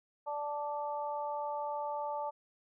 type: harmonic tone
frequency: 292.8 Hz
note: D4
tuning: 5 cents flat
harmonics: 2 / 3 / 4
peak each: -39 / -36 / -45 dBFS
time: 0.26-2.31 s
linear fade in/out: 20 ms
effects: none